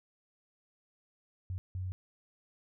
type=tone bursts at uneven times; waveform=sine; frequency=92.5 Hz; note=F#2; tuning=in tune; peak=-34 dBFS; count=2; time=1.5-1.58 / 1.75-1.92 s; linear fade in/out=0 ms; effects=none